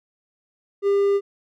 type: tone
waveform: triangle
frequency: 400 Hz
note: G4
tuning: 35 cents sharp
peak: -14 dBFS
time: 0.82-1.21 s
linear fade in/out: 50 ms
effects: none